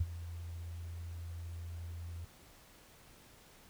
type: tone with ADSR envelope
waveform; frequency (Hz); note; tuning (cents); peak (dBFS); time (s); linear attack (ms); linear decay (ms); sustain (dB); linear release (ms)
sine; 84.8; E2; +50; -26; 0-2.25; 8; 38; -15; 5
effects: pink hiss -60 dBFS RMS until 3.69 s